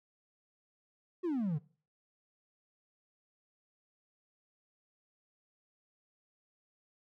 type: exponential sweep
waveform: triangle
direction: down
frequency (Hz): 377.6 to 138.59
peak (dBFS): -28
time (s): 1.23-1.59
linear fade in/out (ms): 20
effects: noise-tail reverb RT60 0.4 s tail -21 dB re dry + tanh soft clip ceiling -24 dBFS